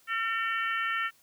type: harmonic tone with a mistuned harmonic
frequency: 452.6 Hz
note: A4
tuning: 49 cents sharp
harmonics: 3 / 4 / 5 / 6 / 7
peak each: -31 / -31 / -37 / -40 / -41 dBFS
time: 0.07-1.11 s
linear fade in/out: 50 ms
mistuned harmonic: 7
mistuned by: -74 cents
effects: white hiss -63 dBFS RMS until 1.22 s